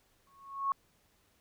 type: tone with exponential growth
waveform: sine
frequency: 1100 Hz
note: C#6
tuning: 14 cents flat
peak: -25 dBFS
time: 0.27-0.72 s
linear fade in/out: 1 ms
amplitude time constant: 96 ms
effects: pink hiss -70 dBFS RMS until 1.4 s